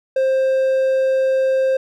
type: tone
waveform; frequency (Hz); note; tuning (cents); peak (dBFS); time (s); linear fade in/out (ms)
triangle; 528; C5; +16; -12; 0.16-1.77; 5
effects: none